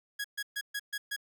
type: tone bursts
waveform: sawtooth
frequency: 1661.2 Hz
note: G#6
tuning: in tune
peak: -29 dBFS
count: 6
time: 0.19-1.164 s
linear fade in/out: 10 ms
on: 54 ms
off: 130 ms
effects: none